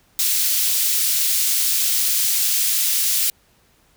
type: high-pass noise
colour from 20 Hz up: white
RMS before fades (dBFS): -19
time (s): 0.19-3.3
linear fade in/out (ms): 2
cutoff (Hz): 3300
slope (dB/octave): 12
effects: pink hiss -58 dBFS RMS until 3.96 s